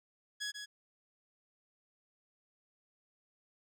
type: tone with echo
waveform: 15% pulse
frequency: 1674 Hz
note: G#6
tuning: 13 cents sharp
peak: -30 dBFS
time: 0.4-0.52 s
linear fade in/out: 20 ms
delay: 140 ms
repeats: 1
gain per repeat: -6 dB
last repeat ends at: 0.66 s
effects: low-pass 11000 Hz 12 dB/octave